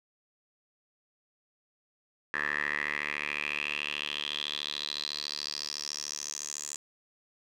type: tone with band-pass filter sweep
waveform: 10% pulse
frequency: 73.8 Hz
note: D2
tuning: 9 cents sharp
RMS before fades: -35 dBFS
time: 2.34-6.76 s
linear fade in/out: 0 ms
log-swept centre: 1700 to 7200 Hz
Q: 6.2
effects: none